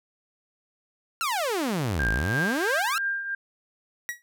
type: exponential two-way sweep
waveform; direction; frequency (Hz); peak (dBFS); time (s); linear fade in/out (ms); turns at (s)
sawtooth; down then up; 1413 to 50.1 to 1413; -21; 1.21-2.98; 0; 2.1
type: tone with tremolo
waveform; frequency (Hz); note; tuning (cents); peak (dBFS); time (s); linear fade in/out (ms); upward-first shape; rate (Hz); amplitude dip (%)
sine; 1596; G6; +31; -23; 1.99-3.35; 5; triangle; 3; 65
type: tone with exponential decay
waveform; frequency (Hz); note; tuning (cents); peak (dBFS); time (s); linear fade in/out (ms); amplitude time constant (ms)
45% pulse; 1916; A#6; +47; -25; 4.09-4.22; 0; 27
effects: none